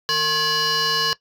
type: tone with frequency modulation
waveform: sine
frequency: 2929 Hz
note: F#7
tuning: 18 cents flat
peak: -15 dBFS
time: 0.09-1.13 s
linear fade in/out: 0 ms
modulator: 618 Hz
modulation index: 3.7
effects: noise-tail reverb RT60 0.1 s tail -20 dB re dry + tanh soft clip ceiling -17 dBFS